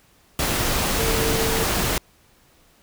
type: tone in noise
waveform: sine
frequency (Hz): 450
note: A4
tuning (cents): +39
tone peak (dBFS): -25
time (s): 0.99-1.64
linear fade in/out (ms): 2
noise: pink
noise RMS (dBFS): -22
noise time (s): 0.39-1.98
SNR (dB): -6
effects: pink hiss -57 dBFS RMS until 2.82 s